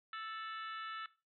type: harmonic tone with a mistuned harmonic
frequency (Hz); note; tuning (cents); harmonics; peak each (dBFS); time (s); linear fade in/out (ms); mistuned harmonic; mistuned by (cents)
440; A4; 0; 3 / 4 / 5 / 6 / 7 / 8 / 9; -43 / -48 / -56 / -59 / -54 / -55 / -58; 0.13-1.06; 2; 7; -76
effects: noise-tail reverb RT60 0.3 s tail -18 dB re dry